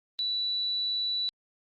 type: tone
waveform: sine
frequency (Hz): 3951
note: B7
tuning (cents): 0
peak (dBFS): -27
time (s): 0.19-1.29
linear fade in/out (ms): 0
effects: Opus 32 kbps